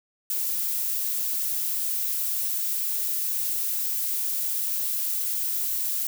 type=noise; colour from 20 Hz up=violet; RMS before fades=-27 dBFS; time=0.3-6.07 s; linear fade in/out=2 ms; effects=none